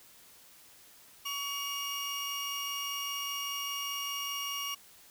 30% pulse tone pair together, 1127 / 2840 Hz, C#6 / F7, +28 / +28 cents, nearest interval octave + major third, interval 1600 cents, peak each -36 / -33 dBFS, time 1.25-4.75 s, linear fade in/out 10 ms, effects white hiss -57 dBFS RMS until 5.1 s

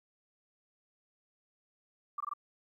sine tone bursts, 1174.7 Hz, D6, in tune, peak -33 dBFS, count 4, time 2.18-2.336 s, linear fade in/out 5 ms, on 24 ms, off 20 ms, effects 12-bit

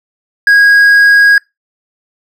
sine tone with hard clipping, 1644 Hz, G#6, 18 cents flat, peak -4 dBFS, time 0.47-1.38 s, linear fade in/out 2 ms, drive 3 dB, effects noise-tail reverb RT60 0.2 s tail -25 dB re dry

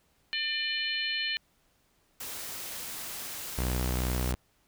harmonic tone, 598 Hz, D5, 31 cents sharp, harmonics 3 / 4 / 5 / 6 / 7, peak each -35 / -35 / -33 / -43 / -35 dBFS, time 0.33-1.37 s, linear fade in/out 0 ms
white noise, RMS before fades -39 dBFS, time 2.2-4.32 s, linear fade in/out 5 ms
sawtooth tone, 62.5 Hz, B1, 21 cents sharp, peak -24 dBFS, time 3.58-4.35 s, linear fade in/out 0 ms
effects pink hiss -69 dBFS RMS until 4.67 s

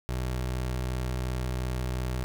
25% pulse tone, 62.8 Hz, B1, 30 cents sharp, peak -25 dBFS, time 0.09-2.24 s, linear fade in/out 0 ms, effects 11-bit

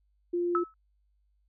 sine tone, 349.2 Hz, F4, in tune, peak -26 dBFS, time 0.33-0.64 s, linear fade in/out 10 ms
sine tone with exponential decay, 1300 Hz, E6, 24 cents flat, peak -22 dBFS, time 0.55-0.74 s, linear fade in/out 1 ms, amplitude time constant 40 ms
effects added 50 Hz sine -67 dBFS peak until 1.48 s

